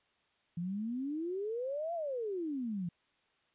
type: exponential two-way sweep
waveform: sine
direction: up then down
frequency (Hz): 166.1 to 698.5 to 166.1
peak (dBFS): -34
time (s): 0.57-2.89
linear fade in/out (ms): 5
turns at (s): 1.94
effects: white hiss -73 dBFS RMS until 3.54 s + resampled to 8000 Hz